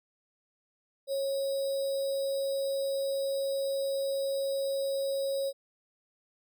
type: tone with sample-and-hold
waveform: sine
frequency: 547 Hz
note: C#5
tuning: 23 cents flat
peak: -28 dBFS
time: 1.07-5.53 s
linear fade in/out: 50 ms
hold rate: 4410 Hz
effects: none